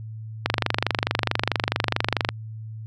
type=click train; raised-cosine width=0.3 ms; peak=-3 dBFS; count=46; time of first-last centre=0.46-2.289 s; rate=24.6 Hz; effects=added 110 Hz sine -33 dBFS peak until 2.86 s